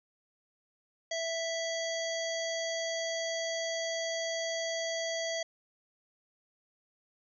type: harmonic tone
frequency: 659.3 Hz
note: E5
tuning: in tune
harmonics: 1 / 3 / 5 / 7 / 9 / 10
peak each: -34 / -39 / -41 / -42 / -44 / -44 dBFS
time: 1.11-5.43 s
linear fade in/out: 5 ms
effects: none